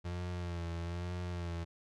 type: tone with vibrato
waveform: 35% pulse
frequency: 86.7 Hz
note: F2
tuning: 12 cents flat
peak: -35 dBFS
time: 0.04-1.65 s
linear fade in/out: 20 ms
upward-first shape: sine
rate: 1.1 Hz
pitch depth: 48 cents each way
effects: low-pass 6000 Hz 12 dB/octave